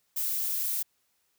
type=noise; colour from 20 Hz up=violet; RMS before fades=-30 dBFS; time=0.16-0.83 s; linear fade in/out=10 ms; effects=white hiss -73 dBFS RMS until 1.38 s